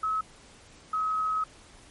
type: tone pair in turn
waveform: sine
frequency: 1287 / 1275.9 Hz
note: E6 / D#6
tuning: -42 / +43 cents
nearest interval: unison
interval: 15 cents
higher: first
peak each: -25 dBFS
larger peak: neither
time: 0.03-0.21 / 0.93-1.44 s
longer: second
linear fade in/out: 5 ms
effects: pink hiss -53 dBFS RMS until 1.9 s + MP3 48 kbps